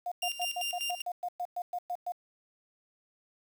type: tone bursts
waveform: sine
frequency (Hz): 712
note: F5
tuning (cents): +33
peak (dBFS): -31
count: 13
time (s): 0.06-2.121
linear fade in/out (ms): 5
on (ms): 57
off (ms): 110
type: tone with tremolo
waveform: sawtooth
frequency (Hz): 2794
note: F7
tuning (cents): 0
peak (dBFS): -28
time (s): 0.22-1.02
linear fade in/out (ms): 5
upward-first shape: square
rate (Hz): 5.1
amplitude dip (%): 70
effects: 9-bit